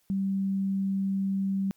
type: tone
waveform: sine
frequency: 194.3 Hz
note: G3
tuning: 15 cents flat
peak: -25 dBFS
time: 0.1-1.71 s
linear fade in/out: 0 ms
effects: white hiss -69 dBFS RMS until 1.76 s